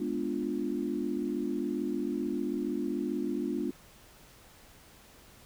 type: chord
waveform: sine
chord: G# diminished seventh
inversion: none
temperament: equal with one note detuned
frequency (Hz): 208.4 / 246.9 / 293.7 / 349.2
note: G#3 / B3 / D4 / F4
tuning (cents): +6 / 0 / 0 / 0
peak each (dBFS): -37 / -35 / -34 / -35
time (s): 0-3.71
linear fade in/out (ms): 5
effects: pink hiss -56 dBFS RMS until 5.45 s